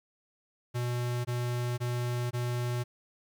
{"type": "tone bursts", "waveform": "square", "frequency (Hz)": 121.9, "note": "B2", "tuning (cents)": -22, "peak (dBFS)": -30, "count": 4, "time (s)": [0.74, 2.84], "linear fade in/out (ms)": 20, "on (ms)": 510, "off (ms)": 20, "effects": ["11-bit"]}